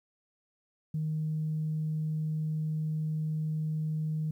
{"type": "tone", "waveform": "sine", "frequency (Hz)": 155.56, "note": "D#3", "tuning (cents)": 0, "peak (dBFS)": -28, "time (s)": [0.94, 4.31], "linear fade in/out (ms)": 5, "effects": ["tanh soft clip ceiling -24 dBFS", "11-bit"]}